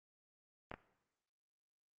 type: clicks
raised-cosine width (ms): 0.5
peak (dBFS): -28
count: 2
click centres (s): 0.715 / 0.74
effects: noise-tail reverb RT60 0.9 s tail -17 dB re dry + Opus 24 kbps